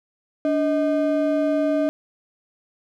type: ring-modulated tone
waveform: triangle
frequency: 459.2 Hz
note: A#4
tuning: 26 cents flat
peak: -13 dBFS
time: 0.45-1.89 s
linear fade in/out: 0 ms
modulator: 169 Hz
effects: none